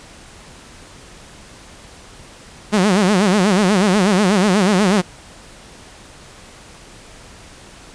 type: tone with vibrato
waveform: sawtooth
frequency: 196 Hz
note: G3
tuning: in tune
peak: -8 dBFS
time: 2.72-5.02 s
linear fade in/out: 20 ms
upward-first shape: sine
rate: 8.2 Hz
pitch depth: 170 cents each way
effects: pink hiss -41 dBFS RMS until 7.94 s + resampled to 22050 Hz